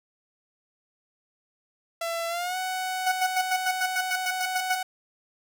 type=tone with pitch glide; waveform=sawtooth; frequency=671 to 744.5 Hz; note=E5 to F#5; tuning=+31 to +11 cents; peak=-24 dBFS; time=2.01-4.83 s; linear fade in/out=5 ms; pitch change=+180 cents; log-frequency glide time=2.28-2.57 s
type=tone bursts; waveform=20% pulse; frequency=740 Hz; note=F#5; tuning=in tune; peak=-18 dBFS; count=12; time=3.06-4.759 s; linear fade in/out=10 ms; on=60 ms; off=89 ms
effects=none